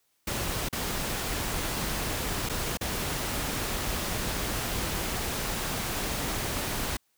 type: noise with dropouts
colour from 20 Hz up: pink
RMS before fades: -31 dBFS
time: 0.27-6.97 s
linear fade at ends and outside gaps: 5 ms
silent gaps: 0.688-0.727 / 2.49-2.495 / 2.773-2.81 s
effects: white hiss -72 dBFS RMS until 7.17 s